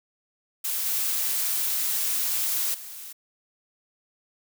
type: noise with level steps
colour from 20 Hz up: blue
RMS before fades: -28 / -26 / -40 dBFS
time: 0.64-3.13 s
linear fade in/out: 10 ms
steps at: 0.86 / 2.74 s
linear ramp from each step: 5 ms
effects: none